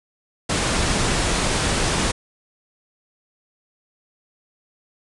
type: low-pass noise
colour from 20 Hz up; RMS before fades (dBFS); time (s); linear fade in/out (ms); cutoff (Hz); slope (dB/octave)
pink; -21; 0.49-2.12; 10; 10000; 96
effects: none